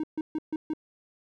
triangle tone bursts, 311.1 Hz, D#4, in tune, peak -25 dBFS, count 5, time 0-0.735 s, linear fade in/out 2 ms, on 35 ms, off 140 ms, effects none

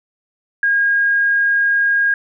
sine tone, 1628 Hz, G#6, 35 cents flat, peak -12 dBFS, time 0.63-2.14 s, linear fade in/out 2 ms, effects none

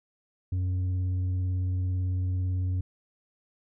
sine tone with tanh clipping, 91.8 Hz, F#2, 13 cents flat, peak -26 dBFS, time 0.52-2.81 s, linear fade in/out 5 ms, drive 4 dB, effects none

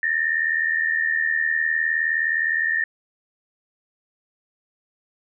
sine tone pair together, 1774.5 / 1854 Hz, A6 / A#6, +14 / -10 cents, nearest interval minor second, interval 76 cents, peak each -22 dBFS, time 0.03-2.84 s, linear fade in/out 2 ms, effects none

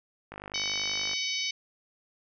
click train, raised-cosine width 0.5 ms, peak -25 dBFS, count 42, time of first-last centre 0.32-1.133 s, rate 50.4 Hz
harmonic tone, 753 Hz, F#5, 30 cents sharp, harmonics 3 / 4 / 5 / 6 / 7 / 8, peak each -34 / -35 / -36 / -37 / -37 / -38 dBFS, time 0.54-1.51 s, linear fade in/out 5 ms
effects none

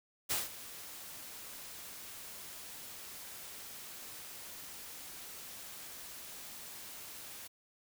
white noise with ADSR envelope, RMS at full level -32 dBFS, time 0.29-7.48 s, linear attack 23 ms, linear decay 170 ms, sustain -16 dB, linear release 14 ms, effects none

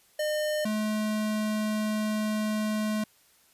square tone pair in turn, 607 / 214.1 Hz, D#5 / A3, -43 / -47 cents, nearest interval octave + tritone, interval 1804 cents, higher first, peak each -27 dBFS, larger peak neither, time 0.19-0.65 / 0.65-3.04 s, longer second, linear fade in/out 5 ms, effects white hiss -62 dBFS RMS until 3.53 s + resampled to 32000 Hz

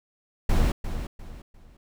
brown noise with echo, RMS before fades -20 dBFS, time 0.49-0.72 s, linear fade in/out 5 ms, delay 350 ms, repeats 3, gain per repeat -10 dB, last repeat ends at 1.77 s, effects none

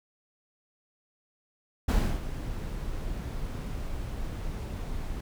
brown noise with ADSR envelope, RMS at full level -21 dBFS, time 1.88-5.21 s, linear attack 10 ms, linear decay 310 ms, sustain -13 dB, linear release 7 ms, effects none

